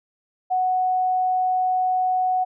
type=tone; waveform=sine; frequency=740 Hz; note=F#5; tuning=in tune; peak=-18 dBFS; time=0.5-2.45 s; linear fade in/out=20 ms; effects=none